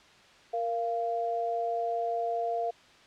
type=tone pair together; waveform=sine; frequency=466.2 / 691.3 Hz; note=A#4 / F5; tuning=0 / -18 cents; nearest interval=perfect fifth; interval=682 cents; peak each=-33 / -29 dBFS; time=0.53-2.71 s; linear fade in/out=10 ms; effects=white hiss -56 dBFS RMS until 3.06 s + low-pass 4000 Hz 12 dB/octave